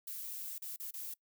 violet noise with dropouts, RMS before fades -43 dBFS, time 0.07-1.14 s, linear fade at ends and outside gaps 5 ms, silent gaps 0.582-0.62 / 0.762-0.799 / 0.909-0.938 s, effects noise-tail reverb RT60 0.1 s tail -23 dB re dry

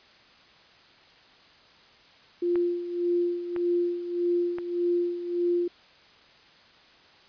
sine tone with tremolo, 349.2 Hz, F4, in tune, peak -21 dBFS, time 2.42-5.68 s, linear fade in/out 5 ms, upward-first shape sine, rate 1.7 Hz, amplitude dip 70%
clicks, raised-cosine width 0.5 ms, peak -23 dBFS, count 3, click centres 2.557 / 3.563 / 4.585 s
effects white hiss -55 dBFS RMS until 7.28 s + resampled to 11025 Hz

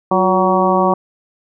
harmonic tone with a mistuned harmonic, 187.8 Hz, F#3, 26 cents sharp, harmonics 1 / 2 / 3 / 4 / 5 / 6, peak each -18 / -18 / -18 / -18 / -18 / -18 dBFS, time 0.11-0.94 s, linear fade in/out 5 ms, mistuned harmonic 2, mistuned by -64 cents, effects none

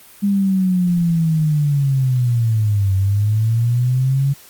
sine linear two-way sweep, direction down then up, 203.2 to 94.9 to 140.4 Hz, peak -13 dBFS, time 0.22-4.34 s, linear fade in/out 20 ms, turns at 2.95 s, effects white hiss -44 dBFS RMS until 4.49 s + Opus 32 kbps

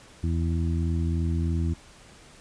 harmonic tone, 83.1 Hz, E2, 15 cents sharp, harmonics 1 / 2 / 3 / 4, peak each -24 / -30 / -34 / -36 dBFS, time 0.23-1.74 s, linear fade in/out 10 ms, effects pink hiss -51 dBFS RMS until 2.4 s + resampled to 22050 Hz

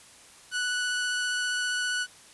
sawtooth tone with vibrato, 1480 Hz, F#6, in tune, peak -23 dBFS, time 0.51-2.07 s, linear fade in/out 50 ms, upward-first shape sine, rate 15 Hz, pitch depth 9 cents each way, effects white hiss -52 dBFS RMS until 2.33 s + resampled to 24000 Hz

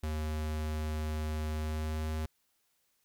square tone with pitch glide, 77.2 to 78.19 Hz, D#2 to D#2, -13 to +9 cents, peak -33 dBFS, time 0.03-2.26 s, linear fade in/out 5 ms, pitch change +22 cents, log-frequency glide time 1.52-2.13 s, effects white hiss -75 dBFS RMS until 3.04 s

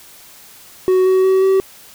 triangle tone with pitch steps, 371.8 / 375.7 / 379.6 / 383.6 Hz, F#4 / F#4 / F#4 / G4, +8 / +26 / +44 / -37 cents, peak -8 dBFS, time 0.88-1.6 s, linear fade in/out 0 ms, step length 180 ms, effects white hiss -42 dBFS RMS until 1.94 s

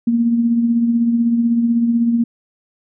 sine tone with tremolo, 233.9 Hz, A#3, 6 cents sharp, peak -10 dBFS, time 0.07-2.24 s, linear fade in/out 5 ms, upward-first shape triangle, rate 16 Hz, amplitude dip 50%, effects none

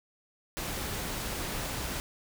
pink noise, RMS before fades -35 dBFS, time 0.57-2 s, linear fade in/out 0 ms, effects none

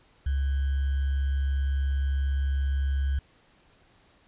sine tone with sample-and-hold, 68.6 Hz, C#2, 17 cents flat, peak -23 dBFS, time 0.26-3.19 s, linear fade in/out 5 ms, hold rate 1575 Hz, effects pink hiss -61 dBFS RMS until 4.27 s + resampled to 8000 Hz

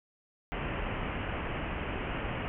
pink low-pass noise, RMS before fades -35 dBFS, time 0.52-2.48 s, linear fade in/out 0 ms, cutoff 3000 Hz, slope 96 dB/octave, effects none

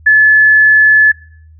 sine tone, 1725 Hz, A6, 35 cents flat, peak -3 dBFS, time 0.06-1.12 s, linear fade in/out 10 ms, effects noise-tail reverb RT60 0.6 s tail -21 dB re dry + added 79 Hz sine -37 dBFS peak until 1.59 s

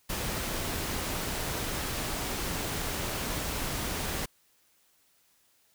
pink noise, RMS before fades -33 dBFS, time 0.09-4.26 s, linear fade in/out 10 ms, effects white hiss -67 dBFS RMS until 5.74 s

